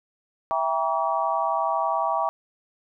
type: chord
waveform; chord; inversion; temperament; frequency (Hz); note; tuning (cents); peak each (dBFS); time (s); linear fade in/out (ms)
sine; E diminished seventh; none; just; 659.3 / 791.1 / 949.3 / 1139.2; E5 / G5 / Bb5 / Db6; 0 / +16 / +31 / +47; -27; 0.51-2.29; 0
effects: none